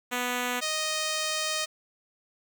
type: tone pair in turn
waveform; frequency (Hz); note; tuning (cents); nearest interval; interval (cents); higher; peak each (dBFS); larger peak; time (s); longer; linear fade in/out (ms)
5% pulse; 246.9 / 622.1; B3 / D#5; 0 / 0; octave + major third; 1600; second; -16; neither; 0.11-0.61 / 0.61-1.66; second; 20
effects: none